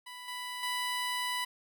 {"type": "tone with level steps", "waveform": "15% pulse", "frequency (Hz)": 990, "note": "B5", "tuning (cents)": 4, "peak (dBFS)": [-37, -31, -25], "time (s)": [0.06, 1.45], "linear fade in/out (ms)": 10, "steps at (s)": [0.28, 0.63], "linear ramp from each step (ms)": 2, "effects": []}